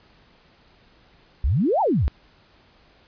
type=exponential two-way sweep; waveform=sine; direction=up then down; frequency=54 to 932.3 to 54 Hz; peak=-17 dBFS; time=1.44-2.08 s; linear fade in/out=0 ms; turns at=1.81 s; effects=pink hiss -56 dBFS RMS until 3.07 s + resampled to 11025 Hz